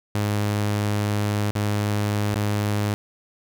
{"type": "tone with dropouts", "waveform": "sawtooth", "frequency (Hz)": 103.83, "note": "G#2", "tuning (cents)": 0, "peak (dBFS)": -17, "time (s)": [0.15, 2.94], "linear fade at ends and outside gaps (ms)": 0, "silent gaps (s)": [[1.51, 1.553], [2.342, 2.358]], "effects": []}